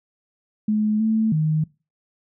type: tone with pitch steps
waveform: sine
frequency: 213.3 / 220.4 / 155.4 Hz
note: G#3 / A3 / D#3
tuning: +46 / +3 / -2 cents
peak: -17 dBFS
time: 0.68-1.64 s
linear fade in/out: 5 ms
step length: 320 ms
effects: noise-tail reverb RT60 0.3 s tail -23 dB re dry